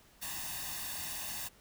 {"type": "noise with comb filter", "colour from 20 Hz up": "white", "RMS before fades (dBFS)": -40, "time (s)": [0.21, 1.49], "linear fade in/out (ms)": 20, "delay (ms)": 1.1, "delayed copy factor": 0.75, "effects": ["pink hiss -62 dBFS RMS until 1.6 s"]}